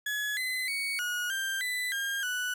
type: tone with pitch steps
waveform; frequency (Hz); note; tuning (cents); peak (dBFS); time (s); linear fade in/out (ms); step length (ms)
35% pulse; 1694 / 2029 / 2235 / 1450 / 1581 / 1994 / 1611 / 1482; G#6 / B6 / C#7 / F#6 / G6 / B6 / G6 / F#6; +34 / +46 / +14 / -35 / +14 / +16 / +47 / +2; -28; 0.06-2.54; 5; 310
effects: none